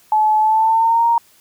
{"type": "tone with pitch glide", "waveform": "sine", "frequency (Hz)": [860, 932.4], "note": ["A5", "A#5"], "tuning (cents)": [-40, 0], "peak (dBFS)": -11, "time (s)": [0.12, 1.18], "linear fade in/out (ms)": 2, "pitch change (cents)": 140, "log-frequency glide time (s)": [0.39, 1.06], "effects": ["white hiss -52 dBFS RMS until 1.4 s"]}